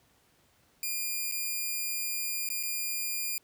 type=tone with dropouts; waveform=5% pulse; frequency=2413 Hz; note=D7; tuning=46 cents sharp; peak=-21 dBFS; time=0.83-3.38 s; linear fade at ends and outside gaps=1 ms; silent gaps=1.314-1.321 / 2.49-2.501 / 2.629-2.634 s; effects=pink hiss -66 dBFS RMS until 3.43 s + high-pass 60 Hz 12 dB/octave